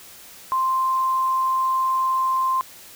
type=tone; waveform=sine; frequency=1046.5 Hz; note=C6; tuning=in tune; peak=-18 dBFS; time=0.52-2.61 s; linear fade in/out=0 ms; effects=white hiss -44 dBFS RMS until 2.95 s